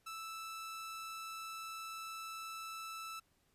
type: tone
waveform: sawtooth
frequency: 1318.5 Hz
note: E6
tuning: in tune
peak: -40 dBFS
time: 0.06-3.2 s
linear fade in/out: 10 ms
effects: pink hiss -75 dBFS RMS until 3.54 s + resampled to 32000 Hz